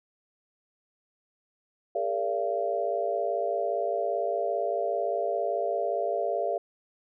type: tone cluster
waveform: sine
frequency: 406.2 / 463.9 / 578 / 683 Hz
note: G#4 / A#4 / D5 / F5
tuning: -38 / -8 / -28 / -39 cents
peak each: -33 / -33 / -31 / -29 dBFS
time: 1.95-6.58 s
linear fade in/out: 5 ms
effects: none